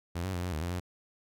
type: tone with pitch steps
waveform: sawtooth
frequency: 86.1 / 94.8 / 88 / 90.6 / 76.8 / 87 / 89.6 Hz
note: F2 / F#2 / F2 / F#2 / D#2 / F2 / F2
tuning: -24 / +43 / +14 / -36 / -22 / -6 / +45 cents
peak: -28 dBFS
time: 0.15-0.801 s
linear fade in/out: 10 ms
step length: 93 ms
effects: none